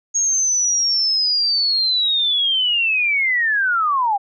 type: linear sweep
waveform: sine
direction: down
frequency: 6600 to 773 Hz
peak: -15 dBFS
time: 0.14-4.18 s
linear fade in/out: 20 ms
effects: none